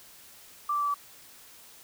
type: tone with pitch steps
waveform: sine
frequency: 1174.7 / 1166.6 / 1158.5 / 1150.5 Hz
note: D6 / D6 / D6 / D6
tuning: 0 / -12 / -24 / -36 cents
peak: -25 dBFS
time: 0.69-0.942 s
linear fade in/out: 5 ms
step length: 63 ms
effects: white hiss -52 dBFS RMS until 1.83 s